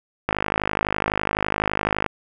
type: click train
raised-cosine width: 0.5 ms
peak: -5 dBFS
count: 93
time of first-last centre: 0.29-2.063 s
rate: 51.9 Hz
effects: none